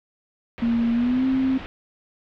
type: low-pass noise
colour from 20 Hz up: pink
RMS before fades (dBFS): -37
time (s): 0.58-1.66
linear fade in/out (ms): 0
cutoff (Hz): 3300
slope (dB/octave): 24
type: tone with pitch glide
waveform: sine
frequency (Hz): 233.1 to 263.2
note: A#3 to C4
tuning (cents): 0 to +10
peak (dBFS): -18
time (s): 0.62-1.58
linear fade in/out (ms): 5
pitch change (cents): +210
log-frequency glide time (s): 0.93-1.26
effects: none